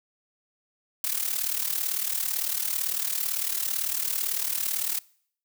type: noise with amplitude modulation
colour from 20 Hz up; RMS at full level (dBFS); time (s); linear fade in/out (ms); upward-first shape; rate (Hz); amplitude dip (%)
blue; -25; 1.04-4.99; 2; sine; 37.9; 75
effects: noise-tail reverb RT60 0.6 s tail -23 dB re dry